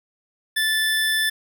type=tone; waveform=25% pulse; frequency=1754 Hz; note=A6; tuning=6 cents flat; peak=-15 dBFS; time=0.56-1.3 s; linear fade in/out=10 ms; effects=none